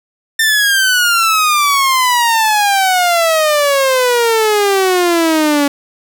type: exponential sweep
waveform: sawtooth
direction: down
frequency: 1805 to 281.6 Hz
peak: -6 dBFS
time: 0.39-5.68 s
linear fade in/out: 5 ms
effects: none